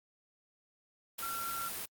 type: tone in noise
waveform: sine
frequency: 1363 Hz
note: F6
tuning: 43 cents flat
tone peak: -37 dBFS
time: 1.22-1.69 s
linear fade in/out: 10 ms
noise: white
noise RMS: -40 dBFS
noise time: 1.18-1.86 s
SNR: 0 dB
effects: Opus 32 kbps